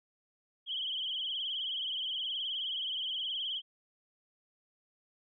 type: tone with vibrato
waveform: sine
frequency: 3136 Hz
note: G7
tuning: in tune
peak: -33 dBFS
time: 0.66-3.62 s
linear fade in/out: 50 ms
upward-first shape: triangle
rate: 19 Hz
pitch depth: 110 cents each way
effects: none